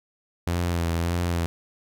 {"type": "tone with vibrato", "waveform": "sawtooth", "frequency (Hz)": 85.4, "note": "F2", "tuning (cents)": -38, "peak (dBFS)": -19, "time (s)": [0.47, 1.46], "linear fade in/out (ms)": 0, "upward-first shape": "sine", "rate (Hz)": 1.7, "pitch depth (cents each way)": 38, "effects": []}